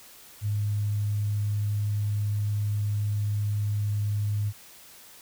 sine tone, 103.83 Hz, G#2, in tune, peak -24 dBFS, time 0.41-4.53 s, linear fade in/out 50 ms, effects white hiss -50 dBFS RMS until 5.21 s

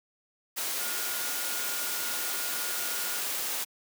sine tone in noise, 1431 Hz, F6, 42 cents sharp, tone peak -41 dBFS, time 0.79-3.21 s, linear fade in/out 20 ms, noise white, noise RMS -32 dBFS, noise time 0.56-3.65 s, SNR -12 dB, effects high-pass 300 Hz 12 dB/octave

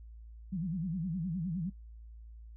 sine tone with vibrato, 174.1 Hz, F3, 5 cents flat, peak -32 dBFS, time 0.52-1.7 s, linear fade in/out 10 ms, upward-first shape sine, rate 9.7 Hz, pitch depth 190 cents each way, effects noise-tail reverb RT60 0.1 s tail -20 dB re dry + added 56 Hz sine -47 dBFS peak until 2.56 s

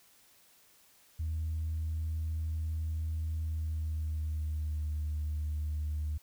sine tone with pitch glide, 79.6 to 75.79 Hz, D#2 to D#2, +40 to -45 cents, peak -30 dBFS, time 1.19-6.18 s, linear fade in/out 10 ms, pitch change -85 cents, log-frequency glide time 3.42-4.95 s, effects tanh soft clip ceiling -28 dBFS + white hiss -63 dBFS RMS until 6.22 s

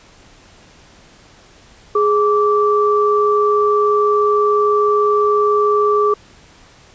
sine tone pair together, 416.9 / 1164.6 Hz, G#4 / D6, +7 / -15 cents, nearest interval octave + tritone, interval 1778 cents, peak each -13 / -15 dBFS, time 1.95-6.14 s, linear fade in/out 5 ms, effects pink hiss -46 dBFS RMS until 6.94 s + resampled to 16000 Hz

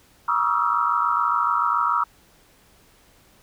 sine tone cluster, 955 / 1129 / 1238 / 1311 / 1358 Hz, A#5 / C#6 / D#6 / E6 / F6, +42 / +31 / -9 / -10 / -49 cents, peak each -25 dBFS, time 0.28-2.04 s, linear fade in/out 5 ms, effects pink hiss -56 dBFS RMS until 3.42 s

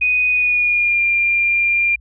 sine tone with pitch glide, 2489 to 2392 Hz, D#7 to D7, 0 to +31 cents, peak -13 dBFS, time 0.01-1.96 s, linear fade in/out 10 ms, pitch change -69 cents, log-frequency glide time 0.29-1.03 s, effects added 60 Hz sine -42 dBFS peak until 2 s

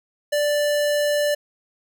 square tone, 587.3 Hz, D5, in tune, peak -19 dBFS, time 0.32-1.35 s, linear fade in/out 10 ms, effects none

